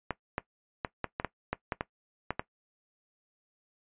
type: clicks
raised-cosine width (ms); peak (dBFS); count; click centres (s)
0.5; -15; 11; 0.107 / 0.381 / 0.848 / 1.043 / 1.199 / 1.247 / 1.53 / 1.722 / 1.809 / 2.306 / 2.395
effects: noise-tail reverb RT60 0.1 s tail -18 dB re dry + resampled to 8000 Hz